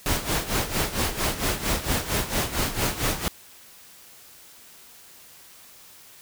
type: noise with tremolo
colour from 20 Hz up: pink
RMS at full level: -23 dBFS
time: 0.06-3.28 s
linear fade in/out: 0 ms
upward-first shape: sine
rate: 4.4 Hz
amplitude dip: 75%
effects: white hiss -49 dBFS RMS until 6.21 s